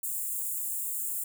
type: high-pass noise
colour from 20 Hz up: white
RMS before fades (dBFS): -33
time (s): 0.03-1.24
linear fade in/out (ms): 5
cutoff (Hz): 7100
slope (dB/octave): 96
effects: none